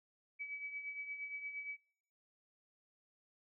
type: tone with tremolo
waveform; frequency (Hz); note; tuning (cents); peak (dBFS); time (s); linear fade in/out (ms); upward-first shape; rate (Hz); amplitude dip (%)
sine; 2286; D7; -47; -39; 0.39-1.77; 20; triangle; 8.6; 65
effects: noise-tail reverb RT60 0.6 s tail -24 dB re dry